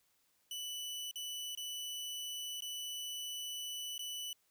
sawtooth tone with dropouts, 2975 Hz, F#7, 9 cents sharp, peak -37 dBFS, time 0.51-4.33 s, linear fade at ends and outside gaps 2 ms, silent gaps 1.112-1.157 / 1.551-1.574 / 2.606-2.621 / 3.98-3.992 s, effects white hiss -75 dBFS RMS until 4.5 s

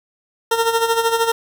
20% pulse tone with tremolo, 458.3 Hz, A#4, 29 cents flat, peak -8 dBFS, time 0.51-1.32 s, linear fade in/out 5 ms, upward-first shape sine, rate 13 Hz, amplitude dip 65%, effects 7-bit

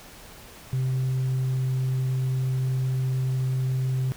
sine tone, 130 Hz, C3, 11 cents flat, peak -20 dBFS, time 0.73-4.12 s, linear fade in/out 0 ms, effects tanh soft clip ceiling -21 dBFS + pink hiss -46 dBFS RMS until 4.16 s

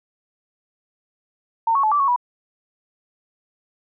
sine tone with pitch steps, 910 / 1106 / 864 / 1164 / 1104 / 976 Hz, A#5 / C#6 / A5 / D6 / C#6 / B5, -42 / -4 / -32 / -16 / -7 / -21 cents, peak -15 dBFS, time 1.67-2.162 s, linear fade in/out 5 ms, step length 82 ms, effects none

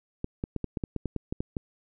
clicks, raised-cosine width 3 ms, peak -17 dBFS, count 12, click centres 0.244 / 0.439 / 0.563 / 0.643 / 0.772 / 0.838 / 0.963 / 1.057 / 1.163 / 1.325 / 1.405 / 1.568 s, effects none

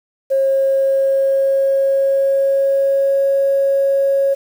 sine tone with pitch glide, 540 to 549.8 Hz, C#5 to C#5, -45 to -14 cents, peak -11 dBFS, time 0.3-4.35 s, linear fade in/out 20 ms, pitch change +31 cents, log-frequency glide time 0.45-3.23 s, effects tanh soft clip ceiling -7 dBFS + 7-bit

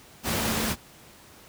sine tone in noise, 221.2 Hz, A3, 9 cents sharp, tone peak -33 dBFS, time 0.23-0.76 s, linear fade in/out 50 ms, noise pink, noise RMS -27 dBFS, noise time 0.23-0.76 s, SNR -9 dB, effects pink hiss -51 dBFS RMS until 1.48 s + high-pass 60 Hz 12 dB/octave

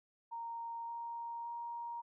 sine tone with pitch steps, 928 / 933.9 / 939.9 Hz, A#5 / A#5 / A#5, -8 / +3 / +14 cents, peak -40 dBFS, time 0.31-2.02 s, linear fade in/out 20 ms, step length 570 ms, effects none

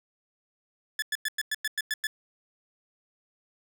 sawtooth tone bursts, 1726 Hz, A6, 34 cents flat, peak -23 dBFS, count 9, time 0.99-2.07 s, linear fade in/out 2 ms, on 32 ms, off 99 ms, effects none

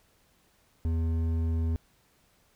triangle tone with hard clipping, 81.9 Hz, E2, 11 cents flat, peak -27 dBFS, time 0.85-1.76 s, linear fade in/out 0 ms, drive 12 dB, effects pink hiss -66 dBFS RMS until 2.55 s

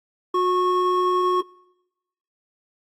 triangle tone pair together, 362.6 / 1098 Hz, F#4 / C#6, -35 / -17 cents, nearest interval octave + perfect fifth, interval 1918 cents, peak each -19 dBFS, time 0.34-1.41 s, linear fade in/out 5 ms, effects noise-tail reverb RT60 1.0 s tail -26 dB re dry + AAC 48 kbps

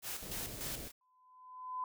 white noise with tremolo, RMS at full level -41 dBFS, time 0.02-0.92 s, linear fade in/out 50 ms, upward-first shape square, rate 3.4 Hz, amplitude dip 55%
pink low-pass noise, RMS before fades -48 dBFS, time 0.22-0.88 s, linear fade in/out 5 ms, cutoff 700 Hz, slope 48 dB/octave
sine tone with exponential growth, 1013 Hz, B5, 44 cents sharp, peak -34 dBFS, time 1.01-1.84 s, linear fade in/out 2 ms, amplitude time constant 180 ms
effects none

